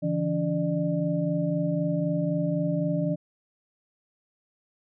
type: tone cluster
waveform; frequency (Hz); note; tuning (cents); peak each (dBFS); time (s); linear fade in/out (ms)
sine; 144.3 / 168.2 / 287.2 / 599; D3 / E3 / D4 / D5; -30 / +35 / -39 / +34; -33 / -26 / -30 / -30; 0.02-3.16; 20
effects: none